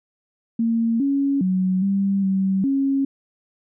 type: tone with pitch steps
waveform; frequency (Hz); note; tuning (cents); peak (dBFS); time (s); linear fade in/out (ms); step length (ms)
sine; 228.9 / 277.9 / 186.1 / 196.7 / 192 / 273.4; A#3 / C#4 / F#3 / G3 / G3 / C#4; -31 / +4 / +10 / +6 / -36 / -24; -17; 0.59-3.05; 5; 410
effects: none